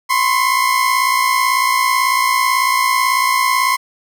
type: tone pair together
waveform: 30% pulse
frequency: 1018 / 1076.1 Hz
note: C6 / C6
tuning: -48 / +48 cents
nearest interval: minor second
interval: 96 cents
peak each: -13 dBFS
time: 0.09-3.77 s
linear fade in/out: 20 ms
effects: none